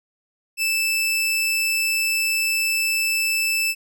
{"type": "tone", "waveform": "sawtooth", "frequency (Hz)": 2637, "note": "E7", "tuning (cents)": 0, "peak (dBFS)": -16, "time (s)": [0.57, 3.75], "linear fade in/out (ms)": 50, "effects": []}